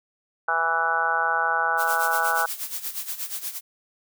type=harmonic tone; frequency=164.81 Hz; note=E3; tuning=in tune; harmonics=3 / 4 / 5 / 6 / 7 / 8 / 9; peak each=-36 / -32 / -26 / -32 / -30 / -28 / -24 dBFS; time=0.48-2.46 s; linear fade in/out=5 ms
type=noise with tremolo; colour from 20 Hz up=blue; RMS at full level=-29 dBFS; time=1.77-3.61 s; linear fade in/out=50 ms; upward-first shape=sine; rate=8.4 Hz; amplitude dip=75%
effects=none